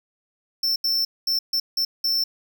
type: tone bursts at uneven times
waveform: square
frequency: 5370 Hz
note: E8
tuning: 31 cents sharp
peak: -20 dBFS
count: 6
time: 0.63-0.76 / 0.84-1.05 / 1.27-1.39 / 1.53-1.6 / 1.77-1.85 / 2.04-2.24 s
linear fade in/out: 5 ms
effects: none